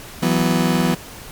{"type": "chord", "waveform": "35% pulse", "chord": "E suspended second", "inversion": "none", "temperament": "just", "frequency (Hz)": [164.81, 185.42, 247.2], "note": ["E3", "F#3", "B3"], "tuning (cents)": [0, 4, 2], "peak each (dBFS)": -18, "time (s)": [0.22, 0.95], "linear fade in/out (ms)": 10, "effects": ["pink hiss -37 dBFS RMS until 1.31 s", "MP3 96 kbps"]}